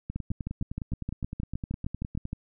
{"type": "two click trains", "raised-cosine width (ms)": 5, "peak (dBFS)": [-19, -21], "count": [15, 22], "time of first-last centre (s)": [[0.16, 2.331], [0.1, 2.254]], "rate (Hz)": [6.45, 9.75], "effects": []}